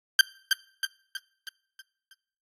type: tone with echo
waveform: 20% pulse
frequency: 1568 Hz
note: G6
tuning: in tune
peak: -8 dBFS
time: 0.19-0.21 s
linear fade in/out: 2 ms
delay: 320 ms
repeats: 6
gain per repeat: -6 dB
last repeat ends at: 2.13 s
effects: noise-tail reverb RT60 0.6 s tail -22 dB re dry + AAC 48 kbps